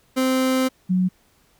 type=tone pair in turn; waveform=30% pulse / sine; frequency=260 / 183.85 Hz; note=C4 / F#3; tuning=-11 / -11 cents; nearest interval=tritone; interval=600 cents; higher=first; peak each=-15 / -16 dBFS; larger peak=first; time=0.16-0.69 / 0.89-1.09 s; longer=first; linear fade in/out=20 ms; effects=pink hiss -60 dBFS RMS until 1.59 s